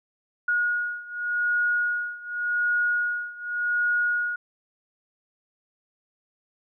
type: beating tone pair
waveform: sine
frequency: 1444 / 1444.87 Hz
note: F#6 / F#6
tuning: -43 / -42 cents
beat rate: 0.87 Hz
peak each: -25 / -27 dBFS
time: 0.48-4.36 s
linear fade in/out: 5 ms
effects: none